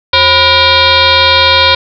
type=tone with frequency modulation; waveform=sine; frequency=2349 Hz; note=D7; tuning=in tune; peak=-4 dBFS; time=0.13-1.75 s; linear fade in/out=5 ms; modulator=453 Hz; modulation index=4.2; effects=none